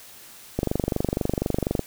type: click train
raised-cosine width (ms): 2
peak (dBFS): -9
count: 30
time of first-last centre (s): 0.59-1.793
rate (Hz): 24.1
effects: white hiss -46 dBFS RMS until 1.86 s